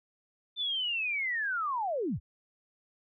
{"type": "linear sweep", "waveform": "sine", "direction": "down", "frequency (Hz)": [3572, 44.87], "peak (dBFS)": -29, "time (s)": [0.56, 2.2], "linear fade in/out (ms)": 50, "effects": []}